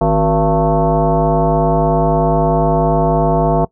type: tone with frequency modulation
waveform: sine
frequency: 261.6 Hz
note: C4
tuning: in tune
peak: -10 dBFS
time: 0.01-3.65 s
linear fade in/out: 5 ms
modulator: 210 Hz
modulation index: 3
effects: noise-tail reverb RT60 0.1 s tail -21 dB re dry